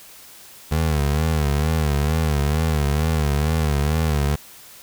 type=tone with vibrato; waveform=25% pulse; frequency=75.7 Hz; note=D#2; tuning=47 cents flat; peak=-14 dBFS; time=0.71-4.36 s; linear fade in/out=10 ms; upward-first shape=sine; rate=2.2 Hz; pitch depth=110 cents each way; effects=white hiss -44 dBFS RMS until 4.82 s